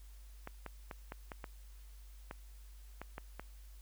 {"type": "clicks", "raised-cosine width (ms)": 0.5, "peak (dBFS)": -28, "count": 10, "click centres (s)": [0.474, 0.663, 0.912, 1.121, 1.318, 1.442, 2.311, 3.016, 3.181, 3.396], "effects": ["added 50 Hz sine -51 dBFS peak until 3.81 s", "white hiss -66 dBFS RMS until 3.81 s"]}